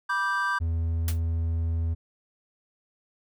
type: chord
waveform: triangle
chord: G major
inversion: first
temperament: just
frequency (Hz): 980 / 1176 / 1568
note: B5 / D6 / G6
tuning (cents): -14 / +2 / 0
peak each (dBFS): -29 / -27 / -25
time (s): 0.09-0.59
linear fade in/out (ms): 10
type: tone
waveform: triangle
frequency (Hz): 82.41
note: E2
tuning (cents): 0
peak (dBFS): -22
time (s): 0.6-1.95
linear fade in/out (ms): 20
type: noise with exponential decay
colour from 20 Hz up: white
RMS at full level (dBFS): -30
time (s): 1.08-1.2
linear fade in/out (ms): 2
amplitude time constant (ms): 24
effects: none